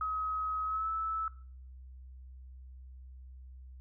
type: tone with pitch glide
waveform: sine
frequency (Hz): 1272 to 1309.3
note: D#6 to E6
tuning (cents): +38 to -12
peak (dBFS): -31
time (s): 0.01-1.28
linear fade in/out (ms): 2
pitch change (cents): +50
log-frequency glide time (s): 0.65-0.88
effects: noise-tail reverb RT60 0.5 s tail -19 dB re dry + added 64 Hz sine -47 dBFS peak until 3.8 s